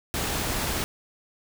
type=noise; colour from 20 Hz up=pink; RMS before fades=-28 dBFS; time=0.14-0.84 s; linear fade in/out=0 ms; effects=none